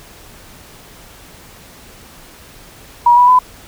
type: tone with pitch steps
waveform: sine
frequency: 959 / 981.4 / 1004.4 Hz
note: A#5 / B5 / B5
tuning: +49 / -11 / +29 cents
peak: -5 dBFS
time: 3.06-3.39 s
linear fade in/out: 5 ms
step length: 110 ms
effects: pink hiss -40 dBFS RMS until 3.67 s